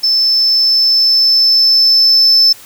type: tone with level ramp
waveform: sine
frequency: 5274 Hz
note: E8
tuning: in tune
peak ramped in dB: -8 to -3 dBFS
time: 0.03-2.53 s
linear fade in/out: 10 ms
effects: tanh soft clip ceiling -3 dBFS + white hiss -37 dBFS RMS until 2.65 s